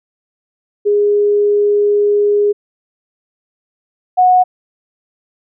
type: tone pair in turn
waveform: sine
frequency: 412 / 732.7 Hz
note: G#4 / F#5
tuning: -14 / -17 cents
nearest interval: minor seventh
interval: 997 cents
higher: second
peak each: -9 / -6 dBFS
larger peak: second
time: 0.85-2.53 / 4.17-4.44 s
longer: first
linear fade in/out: 20 ms
effects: none